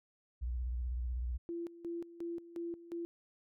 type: tone with vibrato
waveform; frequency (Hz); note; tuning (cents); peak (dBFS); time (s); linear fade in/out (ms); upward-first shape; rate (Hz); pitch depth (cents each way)
sine; 61; B1; -21; -34; 0.41-1.38; 20; square; 16; 88
type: tone with tremolo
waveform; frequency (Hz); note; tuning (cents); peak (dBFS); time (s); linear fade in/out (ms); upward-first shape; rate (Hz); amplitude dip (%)
sine; 340; F4; -46; -37; 1.49-3.05; 0; square; 2.8; 80
effects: none